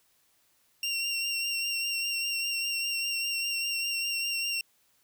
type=tone with vibrato; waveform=25% pulse; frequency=2757 Hz; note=F7; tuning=23 cents flat; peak=-25 dBFS; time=0.83-4.61 s; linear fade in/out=2 ms; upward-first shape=sine; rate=5 Hz; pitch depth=23 cents each way; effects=white hiss -68 dBFS RMS until 5.03 s